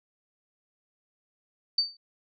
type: tone with exponential decay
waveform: sine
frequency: 4590 Hz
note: D8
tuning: 40 cents flat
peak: -18 dBFS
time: 1.78-1.97 s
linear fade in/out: 5 ms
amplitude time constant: 41 ms
effects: none